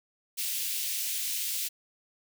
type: high-pass noise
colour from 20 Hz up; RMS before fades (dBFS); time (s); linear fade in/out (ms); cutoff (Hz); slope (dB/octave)
white; -32; 0.37-1.69; 20; 2400; 24
effects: none